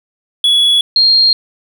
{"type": "tone pair in turn", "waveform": ["triangle", "sine"], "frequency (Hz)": [3382, 4221], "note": ["G#7", "C8"], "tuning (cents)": [31, 14], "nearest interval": "major third", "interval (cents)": 383, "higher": "second", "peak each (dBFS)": -6, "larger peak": "neither", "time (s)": [[0.44, 0.81], [0.96, 1.33]], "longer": "neither", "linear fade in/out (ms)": 2, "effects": []}